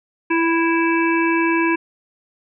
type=harmonic tone with a mistuned harmonic; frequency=329.6 Hz; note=E4; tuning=in tune; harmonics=1 / 3 / 5 / 7 / 8; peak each=-17 / -22 / -24 / -25 / -26 dBFS; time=0.3-1.76 s; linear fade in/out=10 ms; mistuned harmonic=1; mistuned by=+15 cents; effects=none